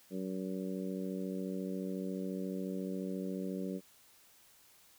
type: harmonic tone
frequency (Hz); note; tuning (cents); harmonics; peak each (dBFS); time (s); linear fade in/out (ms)
94.2; F#2; +32; 2 / 3 / 4 / 5 / 6; -38 / -42 / -44 / -45 / -48; 0.1-3.81; 50
effects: white hiss -63 dBFS RMS until 4.98 s